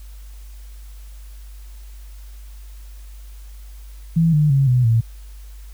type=tone with pitch steps; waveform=sine; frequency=164.81 / 150.26 / 137 / 124.9 / 113.88 Hz; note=E3 / D3 / C#3 / B2 / A#2; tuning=0 / +40 / -20 / +20 / -40 cents; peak=-12 dBFS; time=4.16-5.01 s; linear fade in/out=10 ms; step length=170 ms; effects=added 50 Hz sine -35 dBFS peak until 5.73 s + white hiss -52 dBFS RMS until 5.73 s